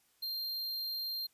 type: tone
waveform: square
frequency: 4186 Hz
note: C8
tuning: in tune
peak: -36 dBFS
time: 0.22-1.27 s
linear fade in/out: 10 ms
effects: white hiss -71 dBFS RMS until 1.33 s + resampled to 32000 Hz